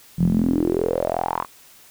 sawtooth tone with band-pass filter sweep, 42.66 Hz, F1, 40 cents flat, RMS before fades -21 dBFS, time 0.17-1.46 s, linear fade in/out 50 ms, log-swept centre 160 to 1100 Hz, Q 7, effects white hiss -49 dBFS RMS until 1.9 s

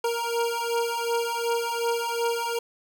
25% pulse beating tone pair, 466.2 / 468.9 Hz, A#4 / A#4, 0 / +10 cents, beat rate 2.7 Hz, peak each -24 dBFS, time 0.04-2.59 s, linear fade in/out 5 ms, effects none

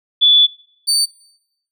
sine / 30% pulse tone pair in turn, 3455 / 4571 Hz, A7 / D8, -32 / -48 cents, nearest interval perfect fourth, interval 484 cents, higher second, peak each -7 / -10 dBFS, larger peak first, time 0.21-0.47 / 0.87-1.06 s, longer first, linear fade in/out 20 ms, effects noise-tail reverb RT60 0.8 s tail -21 dB re dry

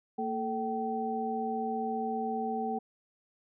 sine tone cluster, 228.7 / 437.8 / 769 Hz, A#3 / A4 / G5, -33 / -9 / -33 cents, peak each -35 / -36 / -33 dBFS, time 0.18-2.79 s, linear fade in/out 10 ms, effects none

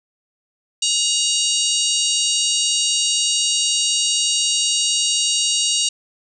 harmonic tone with a mistuned harmonic, 951 Hz, A#5, 34 cents sharp, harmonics 3 / 4 / 5 / 6 / 7 / 8 / 9, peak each -22 / -23 / -24 / -25 / -25 / -26 / -27 dBFS, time 0.82-5.89 s, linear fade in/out 5 ms, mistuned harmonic 5, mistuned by -66 cents, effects none

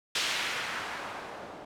blue noise with low-pass filter sweep, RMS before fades -35 dBFS, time 0.15-1.65 s, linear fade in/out 5 ms, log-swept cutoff 3500 to 550 Hz, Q 1, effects none

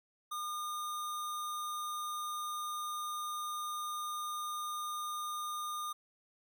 sine tone with sample-and-hold, 1210 Hz, D#6, 49 cents flat, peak -36 dBFS, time 0.31-5.93 s, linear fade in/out 10 ms, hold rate 4900 Hz, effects none

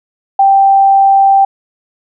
sine tone, 784 Hz, G5, in tune, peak -4 dBFS, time 0.39-1.45 s, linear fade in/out 5 ms, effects none

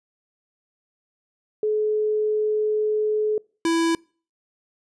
sine / square tone pair in turn, 427.2 / 331.2 Hz, G#4 / E4, +49 / +8 cents, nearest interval major third, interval 441 cents, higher first, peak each -19 dBFS, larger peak neither, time 1.63-3.38 / 3.65-3.95 s, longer first, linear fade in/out 2 ms, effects noise-tail reverb RT60 0.4 s tail -26 dB re dry + resampled to 22050 Hz

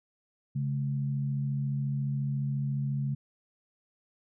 sine tone pair together, 138.59 / 212.9 Hz, C#3 / G#3, 0 / +43 cents, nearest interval perfect fifth, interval 743 cents, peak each -28 / -37 dBFS, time 0.55-3.15 s, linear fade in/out 10 ms, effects none

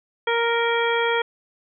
harmonic tone, 466.2 Hz, A#4, in tune, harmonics 1 / 2 / 3 / 4 / 5 / 7, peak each -22 / -25 / -27 / -28 / -29 / -30 dBFS, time 0.27-1.22 s, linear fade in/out 5 ms, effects none

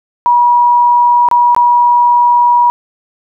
sine tone with dropouts, 964 Hz, B5, 42 cents flat, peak -5 dBFS, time 0.26-2.7 s, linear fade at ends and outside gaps 0 ms, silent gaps 1.287-1.313 / 1.548-1.564 s, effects none

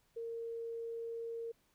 sine tone, 460.7 Hz, A#4, 20 cents flat, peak -39 dBFS, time 0.16-1.52 s, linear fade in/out 10 ms, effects pink hiss -74 dBFS RMS until 1.74 s

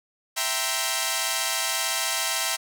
5% pulse chord, C dominant seventh, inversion first, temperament equal with one note detuned, 659.3 / 780.4 / 932.3 / 1046.5 Hz, E5 / G5 / Bb5 / C6, 0 / -8 / 0 / 0 cents, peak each -18 dBFS, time 0.36-2.57 s, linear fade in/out 20 ms, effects none

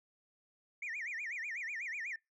sine tone with vibrato, 2093 Hz, C7, in tune, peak -36 dBFS, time 0.82-2.16 s, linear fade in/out 5 ms, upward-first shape sine, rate 8.1 Hz, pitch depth 280 cents each way, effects noise-tail reverb RT60 0.2 s tail -26 dB re dry + tanh soft clip ceiling -36 dBFS

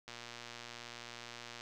click train, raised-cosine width 0.2 ms, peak -29 dBFS, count 183, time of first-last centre 0.08-1.609 s, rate 119 Hz, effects none

